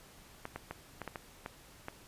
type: clicks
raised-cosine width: 0.5 ms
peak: -24 dBFS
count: 8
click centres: 0.454 / 0.56 / 0.71 / 1.017 / 1.077 / 1.158 / 1.461 / 1.884 s
effects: pink hiss -57 dBFS RMS until 2.07 s + resampled to 32000 Hz